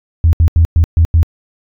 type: tone bursts at uneven times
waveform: sine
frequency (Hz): 82.41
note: E2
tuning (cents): 0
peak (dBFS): -4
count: 6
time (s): 0.24-0.33 / 0.4-0.48 / 0.56-0.65 / 0.76-0.84 / 0.97-1.05 / 1.14-1.23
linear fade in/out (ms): 0
effects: tanh soft clip ceiling -1 dBFS